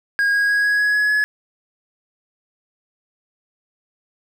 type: tone with pitch steps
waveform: triangle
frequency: 1633 / 1643.4 / 1653.9 / 1664.4 / 1675 / 1685.7 / 1696.5 Hz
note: G#6 / G#6 / G#6 / G#6 / G#6 / G#6 / G#6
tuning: -30 / -19 / -8 / +3 / +14 / +25 / +36 cents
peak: -13 dBFS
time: 0.19-1.24 s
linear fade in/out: 0 ms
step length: 150 ms
effects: none